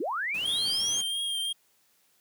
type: linear sweep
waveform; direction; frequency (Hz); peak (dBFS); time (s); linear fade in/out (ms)
sine; up; 261.6 to 6645; -28; 0-1.01; 5
type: noise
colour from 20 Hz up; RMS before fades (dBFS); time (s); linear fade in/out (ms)
pink; -45; 0.34-1.02; 5
type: tone with vibrato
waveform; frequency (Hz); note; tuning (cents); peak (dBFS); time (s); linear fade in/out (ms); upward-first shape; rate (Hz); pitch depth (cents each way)
square; 3215; G7; +43; -29; 0.45-1.53; 10; triangle; 2.9; 36
effects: white hiss -67 dBFS RMS until 2.2 s + high-pass 100 Hz 12 dB/octave